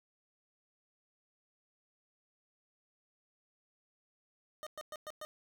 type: tone bursts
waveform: 25% pulse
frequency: 613 Hz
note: D#5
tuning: 26 cents flat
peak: -38 dBFS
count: 5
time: 4.63-5.25 s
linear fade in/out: 0 ms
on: 36 ms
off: 110 ms
effects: none